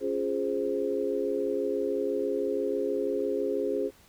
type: chord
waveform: sine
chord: Db major seventh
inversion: none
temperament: equal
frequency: 277.2 / 349.2 / 415.3 / 523.3 Hz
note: Db4 / F4 / Ab4 / C5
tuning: 0 / 0 / 0 / 0 cents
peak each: -34 / -34 / -29 / -32 dBFS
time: 0-3.91 s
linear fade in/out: 50 ms
effects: pink hiss -58 dBFS RMS until 4.08 s